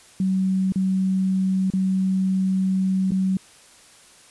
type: tone with dropouts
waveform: sine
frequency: 189.1 Hz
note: F#3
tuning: 38 cents sharp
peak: -18 dBFS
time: 0.2-3.37 s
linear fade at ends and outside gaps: 2 ms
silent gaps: 0.722-0.758 / 1.702-1.736 / 3.108-3.118 s
effects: white hiss -50 dBFS RMS until 4.3 s + resampled to 24000 Hz